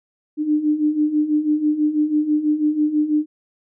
sine beating tone pair, 297.7 / 303.8 Hz, D4 / D#4, +24 / -41 cents, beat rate 6.1 Hz, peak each -22 / -17 dBFS, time 0.37-3.26 s, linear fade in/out 50 ms, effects none

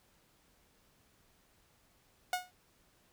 sawtooth tone with exponential decay, 727 Hz, F#5, 31 cents flat, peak -24 dBFS, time 2.33-2.51 s, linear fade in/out 2 ms, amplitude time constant 39 ms, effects pink hiss -69 dBFS RMS until 3.12 s

